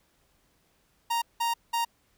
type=tone bursts at uneven times; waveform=45% pulse; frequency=932.3 Hz; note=A#5; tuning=in tune; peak=-25 dBFS; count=3; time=1.1-1.22 / 1.4-1.54 / 1.73-1.85 s; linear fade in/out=10 ms; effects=pink hiss -68 dBFS RMS until 2.17 s